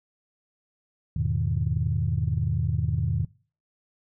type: chord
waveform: sine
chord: E major seventh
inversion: none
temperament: equal with one note detuned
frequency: 82.41 / 103.83 / 123.47 / 154.76 Hz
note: E2 / G#2 / B2 / D#3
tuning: 0 / 0 / 0 / -9 cents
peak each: -28 dBFS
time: 1.16-3.25 s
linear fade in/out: 5 ms
effects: noise-tail reverb RT60 0.4 s tail -23 dB re dry + tanh soft clip ceiling -13 dBFS